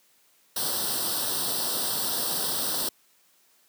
white noise with comb filter, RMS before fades -28 dBFS, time 0.56-2.89 s, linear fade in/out 5 ms, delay 0.22 ms, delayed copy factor +0.85, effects white hiss -63 dBFS RMS until 3.68 s + high-pass 150 Hz 12 dB/octave

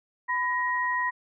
sine tone pair together, 1000 / 1887.7 Hz, B5 / A#6, +21 / +21 cents, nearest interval major seventh, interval 1100 cents, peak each -27 dBFS, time 0.28-1.11 s, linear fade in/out 20 ms, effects none

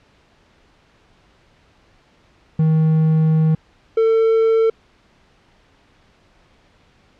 triangle tone pair in turn, 158.2 / 448.6 Hz, D#3 / A4, +29 / +34 cents, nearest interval octave + tritone, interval 1805 cents, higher second, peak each -10 dBFS, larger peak neither, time 2.59-3.55 / 3.97-4.7 s, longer first, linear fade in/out 5 ms, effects pink hiss -55 dBFS RMS until 7.19 s + low-pass 4000 Hz 12 dB/octave

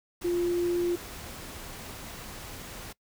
sine tone in noise, 349.2 Hz, F4, in tune, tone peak -24 dBFS, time 0.24-0.96 s, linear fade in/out 10 ms, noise pink, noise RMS -42 dBFS, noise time 0.21-2.93 s, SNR +15 dB, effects noise-tail reverb RT60 0.1 s tail -22 dB re dry

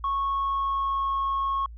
sine tone with pitch glide, 1102 to 1093.8 Hz, C#6 to C#6, -11 to -23 cents, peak -22 dBFS, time 0.04-1.66 s, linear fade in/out 2 ms, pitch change -12 cents, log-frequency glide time 0.19-1.15 s, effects tanh soft clip ceiling -21 dBFS + added 57 Hz sine -39 dBFS peak until 1.77 s

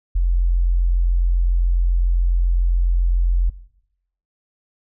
sine tone, 43.65 Hz, F1, in tune, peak -14 dBFS, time 0.15-3.5 s, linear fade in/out 10 ms, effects noise-tail reverb RT60 0.8 s tail -18 dB re dry

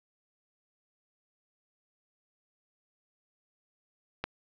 click, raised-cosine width 0.3 ms, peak -15 dBFS, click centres 4.24 s, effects low-pass 4000 Hz 12 dB/octave + 9-bit

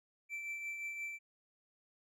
triangle tone with tremolo, 2334 Hz, D7, 11 cents flat, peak -36 dBFS, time 0.29-1.19 s, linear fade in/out 50 ms, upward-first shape triangle, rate 5.7 Hz, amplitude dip 45%, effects none

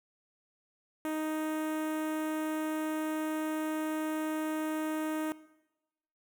sawtooth tone with notch filter, 311.4 Hz, D#4, 2 cents sharp, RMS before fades -34 dBFS, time 1.05-5.32 s, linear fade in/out 0 ms, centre 4600 Hz, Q 0.67, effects noise-tail reverb RT60 1.0 s tail -19 dB re dry

